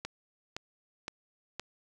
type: click train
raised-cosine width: 0.2 ms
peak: -19 dBFS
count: 4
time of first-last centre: 0.05-1.596 s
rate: 1.94 Hz
effects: none